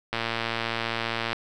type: click train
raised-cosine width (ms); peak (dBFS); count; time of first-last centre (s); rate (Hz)
0.3; -11; 139; 0.13-1.33; 115
effects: none